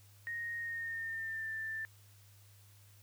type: tone with pitch glide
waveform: sine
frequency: 1864.7 to 1775.4 Hz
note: A#6 to A6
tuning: 0 to +15 cents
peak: -37 dBFS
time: 0.27-1.85 s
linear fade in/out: 0 ms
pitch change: -85 cents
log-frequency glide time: 0.57-1.52 s
effects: added 101 Hz sine -59 dBFS peak until 3.02 s + white hiss -65 dBFS RMS until 3.02 s